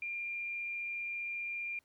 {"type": "tone with frequency modulation", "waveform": "sine", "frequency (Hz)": 2395, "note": "D7", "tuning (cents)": 33, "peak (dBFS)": -36, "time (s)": [0.02, 1.79], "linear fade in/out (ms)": 2, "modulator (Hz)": 123, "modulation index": 0.22, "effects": ["pink hiss -74 dBFS RMS until 1.84 s"]}